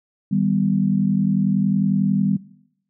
sine chord, Eb augmented, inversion none, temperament equal, 155.56 / 196 / 246.9 Hz, Eb3 / G3 / B3, 0 / 0 / 0 cents, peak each -23 / -18 / -24 dBFS, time 0.31-2.37 s, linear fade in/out 10 ms, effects noise-tail reverb RT60 0.8 s tail -20 dB re dry

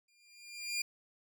20% pulse tone with exponential growth, 2401 Hz, D7, 38 cents sharp, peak -26 dBFS, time 0.08-0.82 s, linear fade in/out 5 ms, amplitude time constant 160 ms, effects none

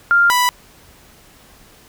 sine / sawtooth tone pair in turn, 1396.9 / 987.8 Hz, F6 / B5, 0 / 0 cents, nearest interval tritone, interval 600 cents, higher first, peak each -9 dBFS, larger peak neither, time 0.11-0.3 / 0.3-0.49 s, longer neither, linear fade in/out 0 ms, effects pink hiss -47 dBFS RMS until 1.88 s

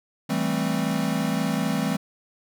square chord, A minor seventh, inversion second, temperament equal, 164.81 / 196 / 220 / 261.6 Hz, E3 / G3 / A3 / C4, 0 / 0 / 0 / 0 cents, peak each -29 dBFS, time 0.29-1.97 s, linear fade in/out 10 ms, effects none

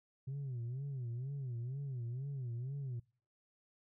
sine tone with vibrato, 128.7 Hz, C3, 28 cents flat, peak -36 dBFS, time 0.27-3 s, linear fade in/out 10 ms, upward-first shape sine, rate 2.1 Hz, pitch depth 170 cents each way, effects noise-tail reverb RT60 0.4 s tail -24 dB re dry + tanh soft clip ceiling -37 dBFS

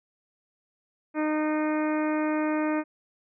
harmonic tone, 306.8 Hz, D#4, 24 cents flat, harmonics 1 / 2 / 3 / 4 / 5 / 6 / 7 / 8, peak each -25 / -31 / -35 / -37 / -39 / -41 / -42 / -43 dBFS, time 1.14-2.84 s, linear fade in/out 50 ms, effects none

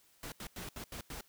pink noise bursts at uneven times, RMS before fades -44 dBFS, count 6, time 0.23-0.32 / 0.4-0.47 / 0.56-0.69 / 0.76-0.84 / 0.92-1.01 / 1.1-1.21 s, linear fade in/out 2 ms, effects white hiss -67 dBFS RMS until 1.28 s

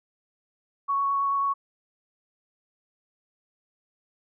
sine tone with vibrato, 1112 Hz, C#6, 5 cents sharp, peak -22 dBFS, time 0.88-1.54 s, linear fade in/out 20 ms, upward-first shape sine, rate 9.2 Hz, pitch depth 9 cents each way, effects none

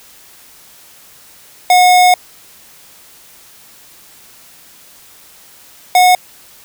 square tone pair in turn, 726 / 728.9 Hz, F#5 / F#5, -33 / -26 cents, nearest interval unison, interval 7 cents, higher second, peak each -6 dBFS, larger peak neither, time 1.7-2.14 / 5.95-6.15 s, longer first, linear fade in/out 2 ms, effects white hiss -42 dBFS RMS until 6.64 s

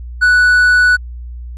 triangle tone, 1480 Hz, F#6, in tune, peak -5 dBFS, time 0.21-0.97 s, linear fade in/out 20 ms, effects added 60 Hz sine -25 dBFS peak until 1.57 s + resampled to 24000 Hz

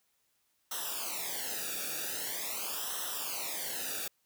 white noise with flanger, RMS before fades -37 dBFS, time 0.71-4.08 s, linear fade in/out 5 ms, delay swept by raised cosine 0.43 to 0.98 ms, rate 0.44 Hz, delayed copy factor -1, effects white hiss -75 dBFS RMS until 4.25 s

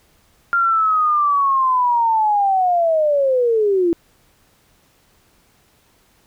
sine linear sweep, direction down, 1396.9 to 329.6 Hz, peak -13 dBFS, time 0.53-3.93 s, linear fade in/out 0 ms, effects pink hiss -57 dBFS RMS until 6.26 s

